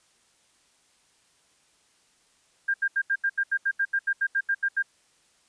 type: tone bursts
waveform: sine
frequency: 1600 Hz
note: G6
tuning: 35 cents sharp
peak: -21 dBFS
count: 16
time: 2.68-4.826 s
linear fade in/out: 10 ms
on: 61 ms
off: 78 ms
effects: white hiss -64 dBFS RMS until 5.48 s + resampled to 22050 Hz